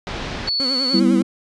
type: low-pass noise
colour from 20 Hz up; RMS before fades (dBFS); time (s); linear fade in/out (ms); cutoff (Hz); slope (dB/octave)
pink; -28; 0.07-0.49; 0; 4900; 24
type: tone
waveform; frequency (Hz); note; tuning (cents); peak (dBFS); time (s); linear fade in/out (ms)
sine; 4435; C#8; 0; -18; 0.47-1; 10
type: tone with vibrato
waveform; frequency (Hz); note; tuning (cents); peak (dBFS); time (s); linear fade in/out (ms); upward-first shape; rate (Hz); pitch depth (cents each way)
30% pulse; 261.6; C4; 0; -22; 0.6-1.22; 0; triangle; 10; 120
type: chord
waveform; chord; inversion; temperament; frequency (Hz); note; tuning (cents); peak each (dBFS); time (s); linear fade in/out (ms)
sine; E minor; first; equal; 196 / 246.9 / 329.6; G3 / B3 / E4; 0 / 0 / 0; -17; 0.93-1.23; 20
effects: resampled to 24000 Hz